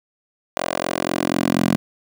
10% pulse tone with high-pass filter sweep, 44.14 Hz, F1, 19 cents sharp, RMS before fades -21 dBFS, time 0.57-1.76 s, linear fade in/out 0 ms, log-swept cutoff 580 to 200 Hz, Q 1.8, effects none

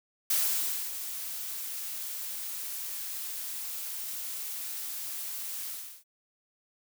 blue noise with ADSR envelope, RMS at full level -26 dBFS, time 0.3-6.04 s, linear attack 5 ms, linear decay 590 ms, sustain -11 dB, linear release 370 ms, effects none

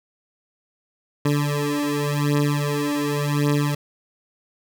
20% pulse beating tone pair, 145.2 / 146.09 Hz, D3 / D3, -19 / -9 cents, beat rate 0.89 Hz, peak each -18 dBFS, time 1.25-3.75 s, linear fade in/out 5 ms, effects none

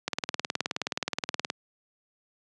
click train, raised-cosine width 0.2 ms, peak -10 dBFS, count 28, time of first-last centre 0.08-1.501 s, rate 19 Hz, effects high-pass 150 Hz 12 dB/octave + resampled to 22050 Hz

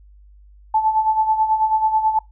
sine tone with tremolo, 873 Hz, A5, 14 cents flat, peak -12 dBFS, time 0.74-2.19 s, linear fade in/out 5 ms, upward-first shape sine, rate 9.2 Hz, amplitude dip 65%, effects noise-tail reverb RT60 0.2 s tail -24 dB re dry + added 50 Hz sine -44 dBFS peak until 2.31 s

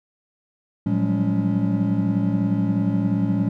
triangle tone cluster, 113.6 / 178.5 / 189.9 / 206.7 / 281.6 Hz, A#2 / F3 / F#3 / G#3 / C#4, -44 / +38 / +45 / -8 / +27 cents, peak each -23 dBFS, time 0.86-3.49 s, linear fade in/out 5 ms, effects none

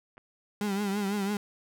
clicks, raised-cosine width 0.5 ms, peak -43 / -33 dBFS, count 2, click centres 0.171 / 0.179 s
35% pulse tone with vibrato, 201.3 Hz, G3, 46 cents sharp, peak -26 dBFS, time 0.61-1.37 s, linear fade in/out 2 ms, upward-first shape triangle, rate 6 Hz, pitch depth 84 cents each way
effects none

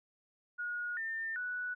sine tone with pitch steps, 1444 / 1802 / 1477 Hz, F#6 / A6 / F#6, -43 / +41 / -3 cents, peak -35 dBFS, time 0.58-1.75 s, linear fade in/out 20 ms, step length 390 ms, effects none

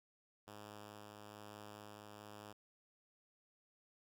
5% pulse tone with tremolo, 104.6 Hz, G#2, 13 cents sharp, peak -40 dBFS, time 0.47-2.53 s, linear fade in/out 10 ms, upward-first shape triangle, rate 1.1 Hz, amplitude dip 25%, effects none

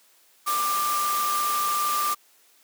sine tone in noise, 1187 Hz, D6, 18 cents sharp, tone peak -23 dBFS, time 0.46-2.15 s, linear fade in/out 20 ms, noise white, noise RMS -30 dBFS, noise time 0.46-2.15 s, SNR +4 dB, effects white hiss -59 dBFS RMS until 2.63 s + high-pass 300 Hz 12 dB/octave

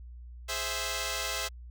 5% pulse chord, Ab augmented, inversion none, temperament equal, 415.3 / 523.3 / 659.3 Hz, Ab4 / C5 / E5, 0 / 0 / 0 cents, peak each -28 / -24 / -23 dBFS, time 0.48-1.49 s, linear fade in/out 20 ms, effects added 60 Hz sine -43 dBFS peak until 1.7 s

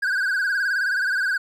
triangle tone with vibrato, 1555 Hz, G6, 14 cents flat, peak -18 dBFS, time 0.02-1.38 s, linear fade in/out 10 ms, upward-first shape sine, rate 19 Hz, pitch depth 98 cents each way, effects none

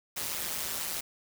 white noise with amplitude modulation, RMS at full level -31 dBFS, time 0.16-1.01 s, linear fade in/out 10 ms, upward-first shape sine, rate 160 Hz, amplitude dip 80%, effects none

